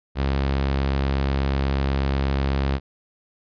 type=tone; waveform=sawtooth; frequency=68.2 Hz; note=C#2; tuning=28 cents flat; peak=-16 dBFS; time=0.15-2.8 s; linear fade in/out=50 ms; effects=resampled to 11025 Hz